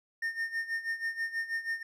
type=tone with tremolo; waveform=triangle; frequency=1823 Hz; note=A#6; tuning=39 cents flat; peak=-27 dBFS; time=0.22-1.83 s; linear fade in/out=5 ms; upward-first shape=sine; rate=6.2 Hz; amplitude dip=80%; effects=none